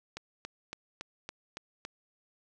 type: click train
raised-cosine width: 0.2 ms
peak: -22 dBFS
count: 7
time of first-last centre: 0.17-1.851 s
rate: 3.57 Hz
effects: none